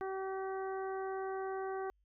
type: harmonic tone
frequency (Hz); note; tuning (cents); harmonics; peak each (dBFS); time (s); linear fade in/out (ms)
383.2; G4; -39; 1 / 2 / 3 / 4 / 5; -38 / -42 / -47 / -50 / -55; 0.01-1.9; 0
effects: added 50 Hz sine -70 dBFS peak until 2.04 s